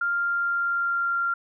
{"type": "tone with pitch glide", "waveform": "sine", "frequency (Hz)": [1396.9, 1384.8], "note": ["F6", "F6"], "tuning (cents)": [0, -15], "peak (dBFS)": -22, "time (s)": [0.01, 1.34], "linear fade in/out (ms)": 5, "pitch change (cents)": -15, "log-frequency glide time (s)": [0.12, 1.16], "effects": []}